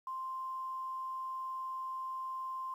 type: tone with quantisation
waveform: sine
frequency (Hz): 1046.5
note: C6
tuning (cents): 0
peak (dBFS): -37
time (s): 0.07-2.74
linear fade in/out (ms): 2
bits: 11
effects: none